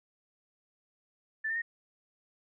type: tone with pitch steps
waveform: sine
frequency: 1761 / 1808.4 / 1857.1 Hz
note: A6 / A6 / A#6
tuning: +1 / +47 / -7 cents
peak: -30 dBFS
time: 1.44-1.62 s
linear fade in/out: 10 ms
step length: 60 ms
effects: none